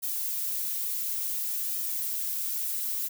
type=noise with flanger; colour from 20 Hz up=violet; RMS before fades=-31 dBFS; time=0.02-3.09 s; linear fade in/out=20 ms; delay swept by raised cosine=1.6 to 4.2 ms; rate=0.57 Hz; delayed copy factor=+0.5; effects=none